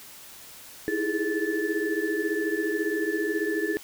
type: tone cluster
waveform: sine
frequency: 318.3 / 332.8 / 406.5 / 424.6 / 1748 Hz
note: D#4 / E4 / G#4 / G#4 / A6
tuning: +39 / +17 / -37 / +38 / -12 cents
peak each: -31 dBFS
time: 0.88-3.77 s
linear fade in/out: 0 ms
effects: white hiss -46 dBFS RMS until 3.83 s